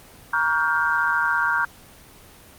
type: chord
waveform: sine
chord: G half-diminished seventh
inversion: first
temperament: just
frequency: 940.8 / 1128.9 / 1411.2 / 1568 Hz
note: Bb5 / Db6 / F6 / G6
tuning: +16 / +31 / +18 / 0 cents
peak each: -25 / -27 / -22 / -23 dBFS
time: 0.33-1.65 s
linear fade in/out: 5 ms
effects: pink hiss -47 dBFS RMS until 2.58 s + Opus 24 kbps